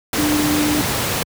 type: tone in noise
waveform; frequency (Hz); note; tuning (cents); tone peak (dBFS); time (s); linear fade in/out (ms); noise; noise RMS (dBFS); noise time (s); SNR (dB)
sine; 298.6; D4; +29; -17; 0.18-0.81; 2; pink; -20; 0.13-1.23; 0
effects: high-pass 80 Hz 12 dB/octave